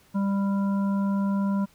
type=harmonic tone; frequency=197.9 Hz; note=G3; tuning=17 cents sharp; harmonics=1 / 3 / 5 / 7; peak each=-22 / -38 / -36 / -44 dBFS; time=0.14-1.66 s; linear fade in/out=20 ms; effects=pink hiss -59 dBFS RMS until 1.74 s